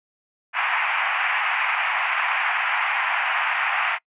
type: band-pass noise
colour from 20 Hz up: white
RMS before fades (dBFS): -23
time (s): 0.53-3.99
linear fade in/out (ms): 50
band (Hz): 750 to 2600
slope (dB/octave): 48
effects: noise-tail reverb RT60 0.1 s tail -25 dB re dry + resampled to 8000 Hz